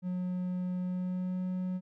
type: tone with pitch glide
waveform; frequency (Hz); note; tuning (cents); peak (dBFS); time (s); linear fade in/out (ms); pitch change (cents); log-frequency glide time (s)
triangle; 181.3 to 183.62; F#3 to F#3; -35 to -13; -29; 0.02-1.81; 50; +22; 0.79-1.43
effects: none